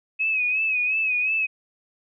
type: tone with vibrato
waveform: sine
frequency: 2543 Hz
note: D#7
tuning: 37 cents sharp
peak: -20 dBFS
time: 0.19-1.47 s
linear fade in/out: 20 ms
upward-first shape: sine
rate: 2.8 Hz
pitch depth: 64 cents each way
effects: none